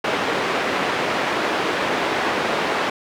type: band-pass noise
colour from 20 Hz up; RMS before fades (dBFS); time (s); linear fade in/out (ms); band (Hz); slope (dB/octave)
pink; -22; 0.04-2.9; 5; 330 to 2600; 12
effects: none